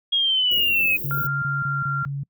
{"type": "linear sweep", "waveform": "sine", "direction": "down", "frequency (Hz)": [3295, 2519], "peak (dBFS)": -17, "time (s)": [0.12, 0.97], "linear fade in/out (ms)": 10}
{"type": "band-stop noise", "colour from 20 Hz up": "white", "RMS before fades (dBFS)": -30, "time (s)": [0.51, 1.27], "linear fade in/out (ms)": 5, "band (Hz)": [520, 14000], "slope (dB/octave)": 48}
{"type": "tone bursts", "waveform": "sine", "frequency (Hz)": 140, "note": "C#3", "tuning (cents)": 18, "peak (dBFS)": -25, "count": 6, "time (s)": [1.04, 2.235], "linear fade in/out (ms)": 5, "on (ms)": 180, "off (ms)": 23}
{"type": "tone with pitch glide", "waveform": "sine", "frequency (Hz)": [1393, 1381.8], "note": ["F6", "F6"], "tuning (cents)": [-5, -19], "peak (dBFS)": -23, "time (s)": [1.11, 2.05], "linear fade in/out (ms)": 0, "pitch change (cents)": -14, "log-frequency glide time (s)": [1.45, 1.87]}
{"effects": ["noise-tail reverb RT60 0.1 s tail -26 dB re dry"]}